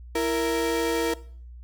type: tone pair together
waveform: 35% pulse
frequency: 331.6 / 466.2 Hz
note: E4 / A#4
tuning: +10 / 0 cents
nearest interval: tritone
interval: 590 cents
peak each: -25 / -23 dBFS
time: 0.15-1.14 s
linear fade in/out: 5 ms
effects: noise-tail reverb RT60 0.5 s tail -19 dB re dry + added 60 Hz sine -40 dBFS peak until 1.63 s